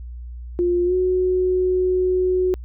sine tone with pitch glide, 351.8 to 367.8 Hz, F4 to F#4, +13 to -10 cents, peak -16 dBFS, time 0.59-2.54 s, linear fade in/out 0 ms, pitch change +77 cents, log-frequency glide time 0.85-0.94 s, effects added 60 Hz sine -31 dBFS peak until 2.64 s

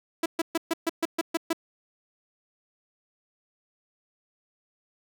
sawtooth tone bursts, 330 Hz, E4, 2 cents sharp, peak -19 dBFS, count 9, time 0.23-1.531 s, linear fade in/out 5 ms, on 29 ms, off 130 ms, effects none

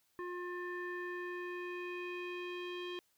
square tone with low-pass filter sweep, 356 Hz, F4, 33 cents sharp, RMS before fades -42 dBFS, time 0.19-2.99 s, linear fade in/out 0 ms, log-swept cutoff 1500 to 3200 Hz, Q 4.1, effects white hiss -75 dBFS RMS until 3.17 s

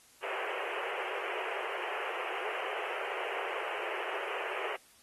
pink band-pass noise, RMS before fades -38 dBFS, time 0.22-4.77 s, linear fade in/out 20 ms, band 370 to 3000 Hz, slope 96 dB/octave, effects white hiss -61 dBFS RMS until 5.02 s + AAC 32 kbps

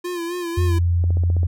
square tone with vibrato, 346.7 Hz, F4, 13 cents flat, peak -25 dBFS, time 0.04-0.79 s, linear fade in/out 10 ms, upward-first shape sine, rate 3.8 Hz, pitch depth 58 cents each way
sine tone, 86.4 Hz, F2, 18 cents flat, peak -15 dBFS, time 0.57-1.47 s, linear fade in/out 10 ms
click train, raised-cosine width 2 ms, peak -19 dBFS, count 7, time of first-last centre 1.04-1.432 s, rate 15.3 Hz
effects none

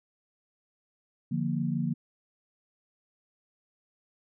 sine chord, Bb major, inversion first, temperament equal with one note detuned, 148.28 / 174.61 / 233.1 Hz, D3 / F3 / Bb3, +17 / 0 / 0 cents, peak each -31 dBFS, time 1.31-1.94 s, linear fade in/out 10 ms, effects none

